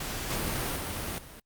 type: noise with level steps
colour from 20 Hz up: pink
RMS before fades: -35 / -31 / -34 / -47 dBFS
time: 0-1.4 s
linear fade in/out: 5 ms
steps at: 0.3 / 0.76 / 1.18 s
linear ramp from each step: 5 ms
effects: Opus 48 kbps